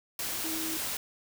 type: tone in noise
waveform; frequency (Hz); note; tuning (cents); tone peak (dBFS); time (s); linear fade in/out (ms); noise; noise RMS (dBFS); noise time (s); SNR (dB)
sine; 320; D#4; +49; -36; 0.44-0.77; 2; white; -34; 0.19-0.97; -5
effects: none